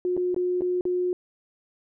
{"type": "tone with dropouts", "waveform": "sine", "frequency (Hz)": 360.2, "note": "F#4", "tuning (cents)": -46, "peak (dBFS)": -22, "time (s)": [0.05, 1.13], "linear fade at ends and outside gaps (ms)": 1, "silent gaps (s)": [[0.167, 0.175], [0.345, 0.363], [0.609, 0.619], [0.81, 0.853]], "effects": []}